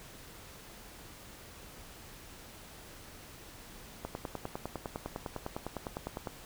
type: click train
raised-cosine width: 1 ms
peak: -22 dBFS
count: 23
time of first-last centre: 4.05-6.272 s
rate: 9.9 Hz
effects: pink hiss -51 dBFS RMS until 6.45 s